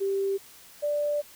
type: tone pair in turn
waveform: sine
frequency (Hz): 392 / 587.3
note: G4 / D5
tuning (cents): 0 / 0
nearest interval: perfect fifth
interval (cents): 700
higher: second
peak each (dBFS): -24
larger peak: neither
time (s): 0-0.38 / 0.82-1.22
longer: second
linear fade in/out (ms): 20
effects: white hiss -51 dBFS RMS until 1.35 s